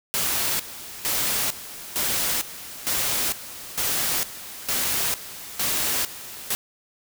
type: noise with tremolo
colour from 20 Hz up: white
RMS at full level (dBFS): -24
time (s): 0.14-6.55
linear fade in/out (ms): 0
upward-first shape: square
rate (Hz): 1.1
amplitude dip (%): 80
effects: none